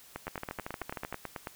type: two click trains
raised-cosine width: 0.5 ms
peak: -21 / -21 dBFS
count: 13 / 12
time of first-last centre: 0.16-1.471 / 0.28-1.126 s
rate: 9.15 / 13 Hz
effects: white hiss -55 dBFS RMS until 1.55 s